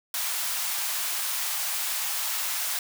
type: high-pass noise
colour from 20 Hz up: white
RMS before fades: -29 dBFS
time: 0.14-2.79 s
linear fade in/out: 2 ms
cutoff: 720 Hz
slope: 24 dB/octave
effects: none